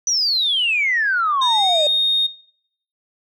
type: exponential sweep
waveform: sine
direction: down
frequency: 6030 to 580 Hz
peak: -15 dBFS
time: 0.07-1.87 s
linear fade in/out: 2 ms
type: tone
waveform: sine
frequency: 3700 Hz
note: A#7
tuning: 14 cents flat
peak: -15 dBFS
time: 1.41-2.27 s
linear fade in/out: 10 ms
effects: noise-tail reverb RT60 0.7 s tail -21 dB re dry + tanh soft clip ceiling -10 dBFS